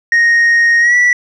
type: tone with pitch glide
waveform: sine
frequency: 1864.7 to 1955.1 Hz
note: A#6 to B6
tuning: 0 to -18 cents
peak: -4 dBFS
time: 0.12-1.13 s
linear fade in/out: 2 ms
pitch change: +82 cents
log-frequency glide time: 0.8-0.95 s
effects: tanh soft clip ceiling -6 dBFS